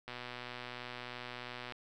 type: click train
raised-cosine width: 0.3 ms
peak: -27 dBFS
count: 203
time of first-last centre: 0.08-1.722 s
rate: 123 Hz
effects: none